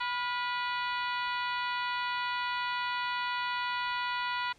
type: harmonic tone with a mistuned harmonic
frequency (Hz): 491.4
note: B4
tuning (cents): -9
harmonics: 2 / 3 / 4 / 5 / 6 / 7 / 8 / 9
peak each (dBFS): -33 / -37 / -39 / -41 / -43 / -44 / -45 / -46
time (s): 0-4.53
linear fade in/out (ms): 10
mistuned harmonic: 3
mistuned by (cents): -54
effects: pink hiss -61 dBFS RMS until 4.58 s + low-pass 7000 Hz 12 dB/octave